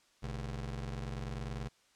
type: ring-modulated tone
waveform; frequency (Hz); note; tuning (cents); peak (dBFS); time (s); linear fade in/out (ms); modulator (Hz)
30% pulse; 89.7; F2; +47; -32; 0.22-1.69; 20; 34.6
effects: white hiss -68 dBFS RMS until 1.95 s + low-pass 7000 Hz 12 dB/octave